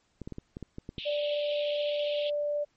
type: clicks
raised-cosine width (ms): 3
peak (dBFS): -25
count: 9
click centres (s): 0.217 / 0.275 / 0.323 / 0.384 / 0.569 / 0.627 / 0.784 / 0.891 / 0.982
type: band-pass noise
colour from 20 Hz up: white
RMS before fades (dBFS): -40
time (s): 0.98-2.3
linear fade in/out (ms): 5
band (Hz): 2700 to 3500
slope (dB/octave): 48
type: tone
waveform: sine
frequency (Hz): 587.3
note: D5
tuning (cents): 0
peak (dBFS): -27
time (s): 1.05-2.65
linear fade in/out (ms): 20
effects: pink hiss -71 dBFS RMS until 2.76 s + MP3 32 kbps